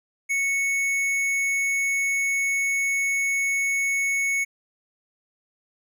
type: tone with tanh clipping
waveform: sine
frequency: 2211 Hz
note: C#7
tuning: 5 cents flat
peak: -23 dBFS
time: 0.29-4.45 s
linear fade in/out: 20 ms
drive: 14 dB
effects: none